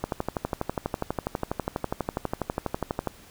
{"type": "click train", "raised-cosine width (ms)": 1, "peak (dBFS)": -12, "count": 38, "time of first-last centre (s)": [0.04, 3.073], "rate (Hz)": 12.2, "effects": ["pink hiss -51 dBFS RMS until 3.3 s"]}